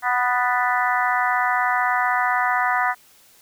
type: harmonic tone with a mistuned harmonic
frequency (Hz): 246.9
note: B3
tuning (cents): 0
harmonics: 3 / 4 / 5 / 6 / 7 / 8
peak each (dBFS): -23 / -24 / -25 / -26 / -26 / -27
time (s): 0.02-2.95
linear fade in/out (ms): 50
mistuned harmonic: 7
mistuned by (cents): +31
effects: white hiss -53 dBFS RMS until 3.41 s